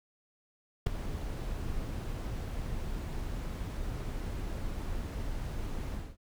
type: noise with ADSR envelope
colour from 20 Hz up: brown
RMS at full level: -24 dBFS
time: 0.86-6.17 s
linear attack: 9 ms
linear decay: 5 ms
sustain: -12 dB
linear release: 230 ms
effects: none